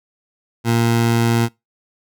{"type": "tone", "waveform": "20% pulse", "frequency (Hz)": 116.54, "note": "A#2", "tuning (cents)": 0, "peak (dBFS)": -9, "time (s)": [0.64, 1.49], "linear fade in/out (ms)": 50, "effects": ["noise-tail reverb RT60 0.2 s tail -23 dB re dry"]}